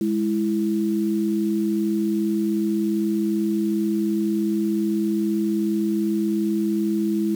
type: tone pair together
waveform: sine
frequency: 207.7 / 330.3 Hz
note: G#3 / E4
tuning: 0 / +4 cents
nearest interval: minor sixth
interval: 804 cents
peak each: -22 dBFS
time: 0.01-7.35 s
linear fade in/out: 2 ms
effects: 7-bit